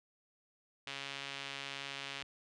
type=tone with band-pass filter; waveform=sawtooth; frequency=138.59 Hz; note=C#3; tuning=in tune; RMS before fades=-44 dBFS; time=0.87-2.23 s; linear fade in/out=2 ms; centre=3000 Hz; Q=1.6; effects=resampled to 22050 Hz